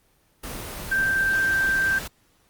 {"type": "tone in noise", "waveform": "sine", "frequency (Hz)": 1568, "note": "G6", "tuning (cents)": 0, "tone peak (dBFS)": -19, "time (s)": [0.91, 1.99], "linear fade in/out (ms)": 10, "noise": "pink", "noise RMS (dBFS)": -34, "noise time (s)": [0.43, 2.08], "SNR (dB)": 12, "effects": ["pink hiss -63 dBFS RMS until 2.49 s", "Opus 24 kbps"]}